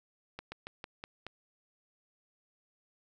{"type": "slowing click train", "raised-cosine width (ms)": 0.3, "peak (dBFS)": -25, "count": 6, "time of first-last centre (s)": [0.39, 1.267], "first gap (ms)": 130, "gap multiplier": 1.15, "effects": []}